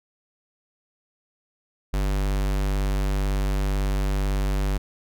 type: tone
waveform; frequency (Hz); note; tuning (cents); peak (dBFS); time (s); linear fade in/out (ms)
square; 49; G1; 0; -22; 1.93-4.78; 10
effects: none